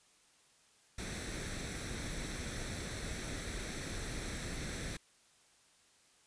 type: noise with comb filter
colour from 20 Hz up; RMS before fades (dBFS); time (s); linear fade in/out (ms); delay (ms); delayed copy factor
pink; -41; 0.98-4.97; 5; 0.51; +0.55
effects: white hiss -67 dBFS RMS until 6.26 s + resampled to 22050 Hz